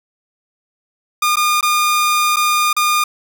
sawtooth tone with dropouts, 1214 Hz, D#6, 43 cents flat, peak -9 dBFS, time 1.22-3.04 s, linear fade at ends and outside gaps 5 ms, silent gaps 1.358-1.368 / 1.61-1.627 / 2.361-2.367 / 2.73-2.765 s, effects none

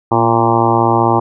harmonic tone with a mistuned harmonic, 115.5 Hz, A#2, 16 cents flat, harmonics 1 / 2 / 3 / 4 / 5 / 6 / 7 / 8 / 9 / 10, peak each -18 / -20 / -16 / -22 / -22 / -21 / -16 / -17 / -19 / -22 dBFS, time 0.11-1.2 s, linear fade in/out 10 ms, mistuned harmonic 2, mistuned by +31 cents, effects none

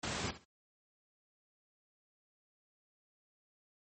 pink noise with echo, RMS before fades -37 dBFS, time 0.03-0.31 s, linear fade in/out 5 ms, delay 68 ms, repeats 2, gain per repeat -14 dB, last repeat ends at 0.446 s, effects high-pass 80 Hz 12 dB/octave + MP3 32 kbps

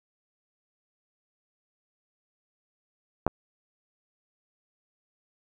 clicks, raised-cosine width 1 ms, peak -6 / -26 dBFS, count 2, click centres 3.266 / 3.278 s, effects none

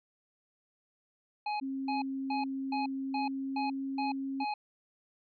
square tone bursts, 838 Hz, G#5, 15 cents sharp, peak -32 dBFS, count 8, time 1.46-4.54 s, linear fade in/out 5 ms, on 140 ms, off 280 ms
sine tone with pitch glide, 268.8 to 270.7 Hz, C4 to C#4, +47 to -41 cents, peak -33 dBFS, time 1.61-4.45 s, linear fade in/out 20 ms, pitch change +12 cents, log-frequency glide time 3.05-3.76 s
effects resampled to 11025 Hz

